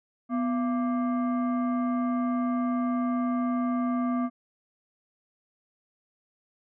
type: tone with frequency modulation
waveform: sine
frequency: 247.9 Hz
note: B3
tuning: 7 cents sharp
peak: -24 dBFS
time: 0.29-4.3 s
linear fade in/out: 50 ms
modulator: 927 Hz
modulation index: 0.61
effects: none